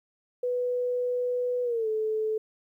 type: tone with pitch glide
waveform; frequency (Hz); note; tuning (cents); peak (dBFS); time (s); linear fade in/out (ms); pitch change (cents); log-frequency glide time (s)
sine; 493.9 to 435; B4 to A4; 0 to -20; -25; 0.43-2.38; 5; -220; 1.63-1.88
effects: 11-bit